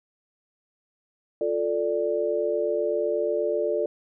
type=chord; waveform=sine; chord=D minor; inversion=first; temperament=just; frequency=352.4 / 440.5 / 587.3 Hz; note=F4 / A4 / D5; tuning=+16 / +2 / 0 cents; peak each=-29 / -26 / -26 dBFS; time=1.41-3.86 s; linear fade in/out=2 ms; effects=none